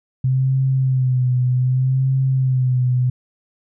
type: tone with vibrato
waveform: sine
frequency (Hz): 129.2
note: C3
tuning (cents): -21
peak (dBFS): -14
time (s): 0.24-3.1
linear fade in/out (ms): 5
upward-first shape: sine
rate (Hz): 0.65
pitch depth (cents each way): 50
effects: none